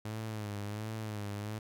sawtooth tone with vibrato, 106.1 Hz, G#2, 38 cents sharp, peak -33 dBFS, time 0.05-1.59 s, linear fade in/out 5 ms, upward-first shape sine, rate 1.4 Hz, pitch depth 71 cents each way, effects none

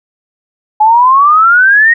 sine exponential sweep, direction up, 842 to 1894 Hz, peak -3 dBFS, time 0.8-1.94 s, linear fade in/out 10 ms, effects none

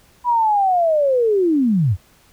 sine linear sweep, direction down, 987.8 to 78.6 Hz, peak -13 dBFS, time 0.24-1.97 s, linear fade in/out 50 ms, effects pink hiss -53 dBFS RMS until 2.32 s

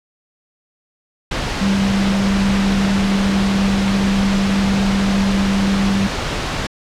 sine tone in noise, 196.4 Hz, G3, 4 cents sharp, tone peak -14 dBFS, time 1.61-6.07 s, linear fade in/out 5 ms, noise pink, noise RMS -21 dBFS, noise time 1.31-6.67 s, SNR +4 dB, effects low-pass 5000 Hz 12 dB/octave

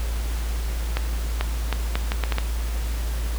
accelerating click train, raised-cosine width 0.3 ms, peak -8 dBFS, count 8, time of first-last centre 0.97-2.384 s, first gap 440 ms, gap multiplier 0.72, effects added 56 Hz sine -23 dBFS peak until 3.38 s + pink hiss -37 dBFS RMS until 3.38 s

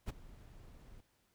brown noise with ADSR envelope, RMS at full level -33 dBFS, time 0.06-1.01 s, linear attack 34 ms, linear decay 15 ms, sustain -22 dB, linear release 8 ms, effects pink hiss -75 dBFS RMS until 1.34 s

